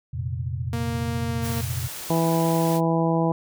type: chord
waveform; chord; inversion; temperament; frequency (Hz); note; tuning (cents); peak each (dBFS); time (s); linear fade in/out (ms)
sine; F suspended fourth; none; just; 87.31 / 116.41 / 130.96; F2 / Bb2 / C3; 0 / -2 / +2; -30; 0.13-1.88; 10
type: tone with pitch glide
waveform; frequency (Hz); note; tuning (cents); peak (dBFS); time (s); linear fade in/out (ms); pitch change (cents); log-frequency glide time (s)
sawtooth; 233.1 to 231; A#3 to A#3; 0 to -16; -24; 0.73-1.61; 0; -16; 1.19-1.44
type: noise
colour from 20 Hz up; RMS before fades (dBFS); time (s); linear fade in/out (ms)
white; -35; 1.41-2.81; 50
type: harmonic tone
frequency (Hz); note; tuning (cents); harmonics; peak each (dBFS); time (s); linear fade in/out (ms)
164.81; E3; 0; 1 / 2 / 3 / 4 / 5 / 6; -22 / -25 / -27 / -28 / -29 / -30; 2.1-3.32; 2
effects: none